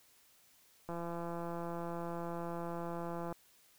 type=click train; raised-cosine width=1 ms; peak=-28 dBFS; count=415; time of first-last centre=0.89-3.325 s; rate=170 Hz; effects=white hiss -66 dBFS RMS until 3.78 s